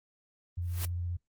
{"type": "tone with vibrato", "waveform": "sine", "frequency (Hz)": 87.31, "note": "F2", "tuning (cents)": 0, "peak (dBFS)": -32, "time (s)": [0.57, 1.17], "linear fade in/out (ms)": 10, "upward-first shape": "sine", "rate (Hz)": 15, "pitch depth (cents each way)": 22}
{"type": "noise with exponential growth", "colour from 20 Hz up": "white", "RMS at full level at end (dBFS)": -33, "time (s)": [0.62, 0.85], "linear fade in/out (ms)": 0, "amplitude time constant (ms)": 50}
{"effects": ["noise-tail reverb RT60 0.1 s tail -18 dB re dry", "Opus 32 kbps"]}